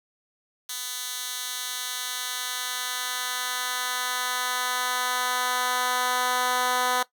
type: tone with high-pass filter sweep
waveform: 10% pulse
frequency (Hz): 250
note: B3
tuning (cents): +21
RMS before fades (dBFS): -28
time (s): 0.69-7.03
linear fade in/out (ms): 5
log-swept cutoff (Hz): 4000 to 680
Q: 0.73
effects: noise-tail reverb RT60 0.1 s tail -17 dB re dry